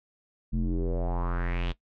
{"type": "tone with low-pass filter sweep", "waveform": "square", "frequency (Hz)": 43.44, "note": "F1", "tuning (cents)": -8, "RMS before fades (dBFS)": -28, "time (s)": [0.52, 1.73], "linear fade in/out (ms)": 20, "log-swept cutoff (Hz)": [190, 3500], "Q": 4, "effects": ["noise-tail reverb RT60 0.1 s tail -18 dB re dry"]}